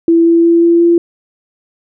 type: tone with pitch steps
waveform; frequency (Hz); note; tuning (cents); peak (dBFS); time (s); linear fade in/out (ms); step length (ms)
sine; 333.4 / 335.3 / 337.3 / 339.2 / 341.2; E4 / E4 / E4 / E4 / F4; +20 / +30 / +40 / +50 / -40; -5; 0.08-0.98; 2; 180
effects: none